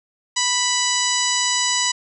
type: harmonic tone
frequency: 987.8 Hz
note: B5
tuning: in tune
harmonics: 1 / 2 / 3 / 4 / 5 / 6 / 7 / 8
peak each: -26 / -26 / -26 / -26 / -26 / -26 / -26 / -26 dBFS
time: 0.36-1.92 s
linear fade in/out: 10 ms
effects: none